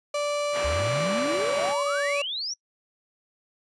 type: tone with pitch glide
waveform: 35% pulse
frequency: 584 to 570.7 Hz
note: D5 to D5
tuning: -10 to -50 cents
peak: -23 dBFS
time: 0.14-2.22 s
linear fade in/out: 5 ms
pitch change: -40 cents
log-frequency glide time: 1.16-1.64 s
type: band-pass noise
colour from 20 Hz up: white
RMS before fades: -34 dBFS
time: 0.52-1.75 s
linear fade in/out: 50 ms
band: 150 to 2100 Hz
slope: 12 dB/octave
type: exponential sweep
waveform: sine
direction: up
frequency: 65.41 to 5920 Hz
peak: -28 dBFS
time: 0.64-2.54 s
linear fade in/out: 10 ms
effects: noise-tail reverb RT60 0.1 s tail -26 dB re dry + resampled to 22050 Hz